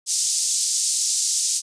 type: band-pass noise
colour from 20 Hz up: pink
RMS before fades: -22 dBFS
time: 0.06-1.62 s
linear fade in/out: 50 ms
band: 5500 to 9200 Hz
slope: 24 dB/octave
effects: resampled to 22050 Hz